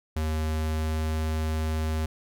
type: tone with pitch glide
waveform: square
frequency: 78.2 to 78.65 Hz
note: D#2 to D#2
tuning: +9 to +19 cents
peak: -26 dBFS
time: 0.16-2.06 s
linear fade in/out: 5 ms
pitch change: +10 cents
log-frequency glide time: 0.34-1.13 s
effects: none